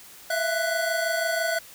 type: tone cluster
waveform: square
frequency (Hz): 655 / 681 / 1485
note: E5 / F5 / F#6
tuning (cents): -11 / -44 / +6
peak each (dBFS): -28 / -31 / -28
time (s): 0.3-1.59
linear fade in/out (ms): 5
effects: white hiss -47 dBFS RMS until 1.74 s